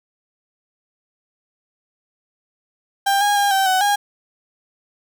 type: tone with pitch steps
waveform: 35% pulse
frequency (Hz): 793 / 820 / 808 / 775 / 750 / 816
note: G5 / G#5 / G#5 / G5 / F#5 / G#5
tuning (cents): +20 / -22 / -48 / -20 / +23 / -31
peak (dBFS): -13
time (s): 3.06-3.96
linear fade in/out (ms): 10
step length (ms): 150
effects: none